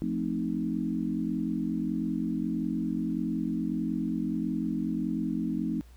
sine chord, F dominant seventh, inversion none, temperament equal, 174.61 / 220 / 261.6 / 311.1 Hz, F3 / A3 / C4 / Eb4, 0 / 0 / 0 / 0 cents, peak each -34 / -32 / -33 / -33 dBFS, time 0.02-5.81 s, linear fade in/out 0 ms, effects added 60 Hz sine -49 dBFS peak until 5.96 s + pink hiss -62 dBFS RMS until 5.96 s

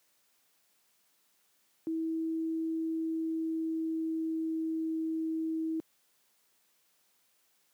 sine tone with pitch glide, 323.8 to 321.2 Hz, E4 to E4, -31 to -45 cents, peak -30 dBFS, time 1.87-5.8 s, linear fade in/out 0 ms, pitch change -14 cents, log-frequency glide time 2.74-4.96 s, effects white hiss -71 dBFS RMS until 7.73 s + high-pass 150 Hz 12 dB/octave

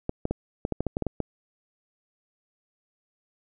clicks, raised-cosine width 2 ms, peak -13 dBFS, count 11, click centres 0.094 / 0.254 / 0.31 / 0.651 / 0.723 / 0.806 / 0.867 / 0.969 / 1.023 / 1.067 / 1.203 s, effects none

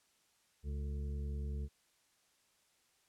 harmonic tone with a mistuned harmonic, 70.7 Hz, C#2, 35 cents sharp, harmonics 1 / 2 / 3 / 5 / 6, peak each -37 / -47 / -50 / -58 / -55 dBFS, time 0.63-1.69 s, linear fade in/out 50 ms, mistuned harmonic 6, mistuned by +71 cents, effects white hiss -73 dBFS RMS until 3.08 s + low-pass 10000 Hz 12 dB/octave

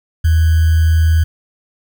sine tone with sample-and-hold, 80.6 Hz, E2, 38 cents flat, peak -8 dBFS, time 0.24-1.24 s, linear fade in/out 10 ms, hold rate 1575 Hz, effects none

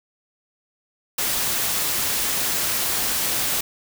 white noise, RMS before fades -23 dBFS, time 1.18-3.61 s, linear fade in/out 5 ms, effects none

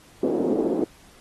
white band-pass noise, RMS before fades -23 dBFS, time 0.23-0.84 s, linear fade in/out 2 ms, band 250 to 440 Hz, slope 24 dB/octave, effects pink hiss -53 dBFS RMS until 1.2 s + AAC 32 kbps

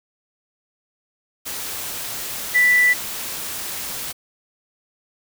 sine tone in noise, 1975.5 Hz, B6, in tune, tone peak -12 dBFS, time 2.54-2.94 s, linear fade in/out 20 ms, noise white, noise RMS -29 dBFS, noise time 1.45-4.13 s, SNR +14 dB, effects none

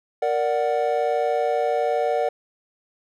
triangle chord, Bb augmented, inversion none, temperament equal, 466.2 / 587.3 / 740 Hz, Bb4 / D5 / F#5, 0 / 0 / 0 cents, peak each -22 dBFS, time 0.22-2.29 s, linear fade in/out 5 ms, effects none

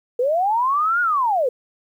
sine linear two-way sweep, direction up then down, 467.3 to 1458 to 467.3 Hz, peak -16 dBFS, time 0.19-1.49 s, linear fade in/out 5 ms, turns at 1.01 s, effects 9-bit

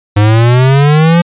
square exponential sweep, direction up, 102.1 to 174.61 Hz, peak -5 dBFS, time 0.16-1.22 s, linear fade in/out 10 ms, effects resampled to 8000 Hz

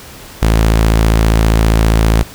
sawtooth tone, 55 Hz, A1, in tune, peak -4 dBFS, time 0.42-2.23 s, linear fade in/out 5 ms, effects pink hiss -34 dBFS RMS until 2.34 s

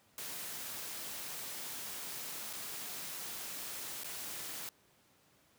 white noise with dropouts, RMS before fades -43 dBFS, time 0.18-4.69 s, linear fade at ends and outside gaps 1 ms, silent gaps 2.53-2.534 / 4.035-4.044 s, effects pink hiss -68 dBFS RMS until 5.58 s + high-pass 100 Hz 12 dB/octave

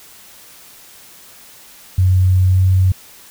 sine tone with pitch glide, 92.5 to 93.41 Hz, F#2 to F#2, 0 to +17 cents, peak -9 dBFS, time 1.98-2.92 s, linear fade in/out 5 ms, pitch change +17 cents, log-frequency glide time 2.45-2.62 s, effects white hiss -42 dBFS RMS until 3.3 s

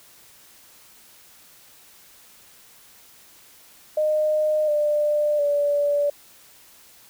sine tone with pitch steps, 613 / 595.5 / 578.6 Hz, D#5 / D5 / D5, -26 / +24 / -26 cents, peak -18 dBFS, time 3.97-6.1 s, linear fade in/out 5 ms, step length 710 ms, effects white hiss -51 dBFS RMS until 7.09 s

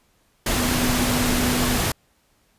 sine tone in noise, 246.9 Hz, B3, in tune, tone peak -23 dBFS, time 0.57-1.77 s, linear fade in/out 5 ms, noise pink, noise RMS -22 dBFS, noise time 0.46-1.92 s, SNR -4 dB, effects pink hiss -63 dBFS RMS until 2.58 s + resampled to 32000 Hz

